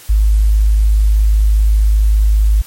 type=tone; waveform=sine; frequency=52.5 Hz; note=G#1; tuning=19 cents sharp; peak=-7 dBFS; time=0.09-2.62 s; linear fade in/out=10 ms; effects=white hiss -38 dBFS RMS until 2.66 s + MP3 64 kbps